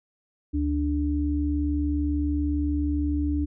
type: tone pair together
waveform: sine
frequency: 73.42 / 293.7 Hz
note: D2 / D4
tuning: 0 / 0 cents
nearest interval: 2 octaves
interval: 2400 cents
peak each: -25 / -25 dBFS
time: 0.53-3.46 s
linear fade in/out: 20 ms
effects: none